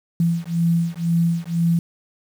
sine beating tone pair, 167.5 / 169.5 Hz, E3 / E3, +28 / +49 cents, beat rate 2 Hz, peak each -20 dBFS, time 0.2-1.79 s, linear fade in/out 2 ms, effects 7-bit

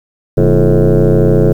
sine tone with frequency modulation, 155.56 Hz, D#3, in tune, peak -4 dBFS, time 0.37-1.53 s, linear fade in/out 10 ms, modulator 93.1 Hz, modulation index 4, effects tanh soft clip ceiling -3 dBFS + 7-bit

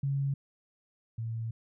sine tone pair in turn, 138.59 / 113.54 Hz, C#3 / A#2, 0 / -45 cents, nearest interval minor third, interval 345 cents, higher first, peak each -27 / -32 dBFS, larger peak first, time 0.03-0.34 / 1.18-1.51 s, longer second, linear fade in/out 5 ms, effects none

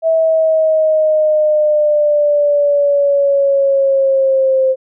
sine exponential sweep, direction down, 652 to 523.3 Hz, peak -9 dBFS, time 0.02-4.76 s, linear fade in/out 50 ms, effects none

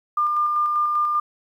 sine tone with tremolo, 1200 Hz, D6, 37 cents sharp, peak -17 dBFS, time 0.17-1.2 s, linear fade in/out 5 ms, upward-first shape square, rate 5.1 Hz, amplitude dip 25%, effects 9-bit

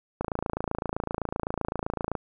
click train, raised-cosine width 1 ms, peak -14 dBFS, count 55, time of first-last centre 0.21-2.152 s, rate 27.8 Hz, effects none

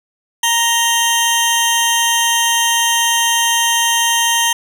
20% pulse tone pair together, 932.3 / 3136 Hz, A#5 / G7, 0 / 0 cents, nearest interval octave + major sixth, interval 2100 cents, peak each -10 dBFS, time 0.43-4.53 s, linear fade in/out 5 ms, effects none

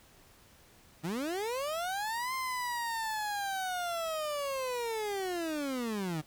30% pulse linear two-way sweep, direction up then down, 147.6 to 1053 to 147.6 Hz, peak -30 dBFS, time 1.03-6.22 s, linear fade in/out 20 ms, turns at 2.34 s, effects pink hiss -60 dBFS RMS until 6.26 s

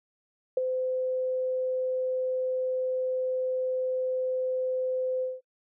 sine tone with ADSR envelope, 513 Hz, C5, 34 cents flat, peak -19 dBFS, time 0.57-5.41 s, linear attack 4 ms, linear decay 16 ms, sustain -7 dB, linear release 190 ms, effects noise-tail reverb RT60 0.1 s tail -23 dB re dry

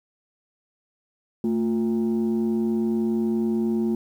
sine tone pair together, 224 / 353.7 Hz, A3 / F4, +31 / +22 cents, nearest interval minor sixth, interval 791 cents, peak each -20 / -24 dBFS, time 1.44-3.95 s, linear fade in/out 2 ms, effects tanh soft clip ceiling -17 dBFS + 9-bit

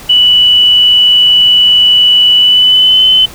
sine tone with pitch glide, 2960 to 3041 Hz, F#7 to F#7, 0 to +47 cents, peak -3 dBFS, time 0.09-3.26 s, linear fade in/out 10 ms, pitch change +47 cents, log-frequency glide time 2.36-3.03 s, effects pink hiss -31 dBFS RMS until 3.34 s

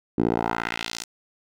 10% pulse tone with band-pass filter sweep, 57.2 Hz, A#1, 32 cents flat, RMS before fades -26 dBFS, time 0.18-1.04 s, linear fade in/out 5 ms, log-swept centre 300 to 6900 Hz, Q 1.5, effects none

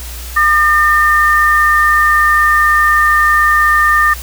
sine tone pair together, 1208.7 / 1811 Hz, D6 / A6, +49 / +49 cents, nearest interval perfect fifth, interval 700 cents, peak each -10 dBFS, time 0.36-4.14 s, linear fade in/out 10 ms, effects added 60 Hz sine -25 dBFS peak until 4.22 s + white hiss -30 dBFS RMS until 4.22 s

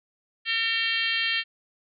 harmonic tone, 455 Hz, A#4, 42 cents flat, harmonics 3 / 4 / 5 / 6 / 7 / 8 / 9 / 10, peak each -40 / -29 / -32 / -29 / -28 / -40 / -34 / -39 dBFS, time 0.45-1.44 s, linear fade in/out 50 ms, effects none

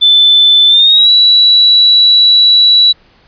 sine tone with pitch glide, 3520 to 3928 Hz, A7 to B7, 0 to -10 cents, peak -3 dBFS, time 0.01-2.93 s, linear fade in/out 20 ms, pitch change +190 cents, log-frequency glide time 0.68-1.1 s, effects pink hiss -47 dBFS RMS until 3.27 s + resampled to 11025 Hz

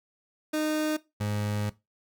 30% pulse tone pair in turn, 307.7 / 104.21 Hz, D#4 / G#2, -19 / +6 cents, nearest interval octave + perfect fifth, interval 1875 cents, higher first, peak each -23 / -25 dBFS, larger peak first, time 0.53-0.97 / 1.2-1.7 s, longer second, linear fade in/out 10 ms, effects noise-tail reverb RT60 0.2 s tail -17 dB re dry

